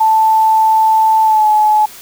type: tone with pitch glide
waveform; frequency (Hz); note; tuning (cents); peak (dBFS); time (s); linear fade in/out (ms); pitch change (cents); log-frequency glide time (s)
sine; 880 to 853; A5 to G#5; 0 to +46; -7; 0-1.86; 10; -54; 1.23-1.47
effects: white hiss -35 dBFS RMS until 2.01 s